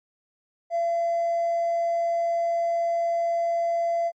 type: tone with hard clipping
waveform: triangle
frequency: 679 Hz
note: F5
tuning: 49 cents flat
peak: -21 dBFS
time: 0.7-4.12 s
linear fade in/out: 50 ms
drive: 2 dB
effects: MP3 48 kbps